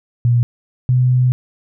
sine tone pair in turn, 120 / 126.22 Hz, B2 / B2, -49 / +38 cents, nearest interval minor second, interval 87 cents, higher second, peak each -10 / -10 dBFS, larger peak neither, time 0.25-0.43 / 0.89-1.32 s, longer second, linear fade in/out 0 ms, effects none

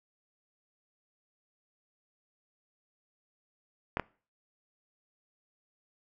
clicks, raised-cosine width 0.5 ms, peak -14 dBFS, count 2, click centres 3.971 / 3.997 s, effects noise-tail reverb RT60 0.4 s tail -23 dB re dry

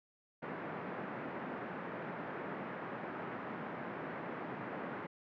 pink band-pass noise, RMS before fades -43 dBFS, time 0.42-5.07 s, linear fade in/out 10 ms, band 160 to 1900 Hz, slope 24 dB/octave, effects none

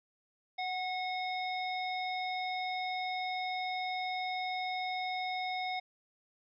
harmonic tone with a mistuned harmonic, 740 Hz, F#5, in tune, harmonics 1 / 3 / 5 / 7, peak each -35 / -39 / -43 / -49 dBFS, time 0.58-5.8 s, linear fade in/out 10 ms, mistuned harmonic 3, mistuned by -37 cents, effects none

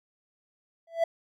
triangle tone with exponential growth, 665 Hz, E5, 15 cents sharp, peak -16 dBFS, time 0.87-1.04 s, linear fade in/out 5 ms, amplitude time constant 35 ms, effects none

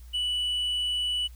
sine tone with tanh clipping, 2960 Hz, F#7, in tune, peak -26 dBFS, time 0.13-1.28 s, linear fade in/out 20 ms, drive 2 dB, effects added 60 Hz sine -43 dBFS peak until 1.35 s + white hiss -60 dBFS RMS until 1.35 s

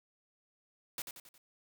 white noise with echo, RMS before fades -39 dBFS, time 0.98-1.02 s, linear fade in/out 2 ms, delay 90 ms, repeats 4, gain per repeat -6 dB, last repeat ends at 1.38 s, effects none

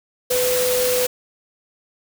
sine tone in noise, 500 Hz, B4, 21 cents sharp, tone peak -18 dBFS, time 0.3-1.07 s, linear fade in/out 10 ms, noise white, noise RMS -23 dBFS, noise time 0.3-1.07 s, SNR +2 dB, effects none

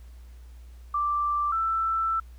sine tone pair in turn, 1174.7 / 1328.9 Hz, D6 / E6, 0 / +14 cents, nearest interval major second, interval 214 cents, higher second, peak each -23 dBFS, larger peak neither, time 0.94-1.52 / 1.52-2.2 s, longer second, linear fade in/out 5 ms, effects added 60 Hz sine -43 dBFS peak until 2.38 s + pink hiss -62 dBFS RMS until 2.38 s

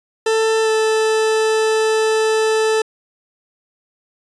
40% pulse tone with pitch glide, 443.5 to 438.7 Hz, A4 to A4, +14 to -5 cents, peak -13 dBFS, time 0.26-2.82 s, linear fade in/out 5 ms, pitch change -19 cents, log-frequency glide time 0.63-0.69 s, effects resampled to 22050 Hz

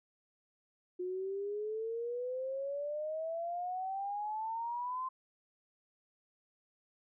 sine exponential sweep, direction up, 358.2 to 1046.5 Hz, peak -35 dBFS, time 0.99-5.09 s, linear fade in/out 10 ms, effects none

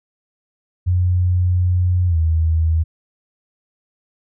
sine tone with pitch glide, 90 to 80.65 Hz, F#2 to E2, -47 to -37 cents, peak -13 dBFS, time 0.86-2.84 s, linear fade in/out 20 ms, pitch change -190 cents, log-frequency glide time 2.07-2.17 s, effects none

